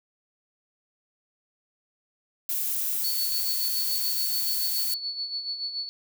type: noise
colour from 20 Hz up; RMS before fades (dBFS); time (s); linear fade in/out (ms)
violet; -28; 2.49-4.94; 2
type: tone with tremolo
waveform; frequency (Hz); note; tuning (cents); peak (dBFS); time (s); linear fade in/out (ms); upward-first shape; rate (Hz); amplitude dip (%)
sine; 4435; C#8; 0; -27; 3.04-5.89; 0; sine; 7; 60
effects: none